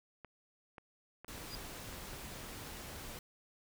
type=clicks; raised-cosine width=0.5 ms; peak=-34 dBFS; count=6; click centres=0.247 / 0.782 / 1.246 / 1.379 / 1.927 / 2.133 s
type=noise; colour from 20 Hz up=pink; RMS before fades=-47 dBFS; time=1.28-3.19 s; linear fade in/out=2 ms
type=tone with exponential growth; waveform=sine; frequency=4867 Hz; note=D#8; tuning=39 cents flat; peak=-39 dBFS; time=1.44-1.55 s; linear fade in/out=0 ms; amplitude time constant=22 ms
effects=none